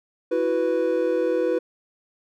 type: chord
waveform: triangle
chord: E suspended second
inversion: none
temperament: equal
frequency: 329.6 / 370 / 493.9 Hz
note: E4 / F#4 / B4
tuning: 0 / 0 / 0 cents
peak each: -24 / -24 / -20 dBFS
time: 0.31-1.59 s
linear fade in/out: 10 ms
effects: none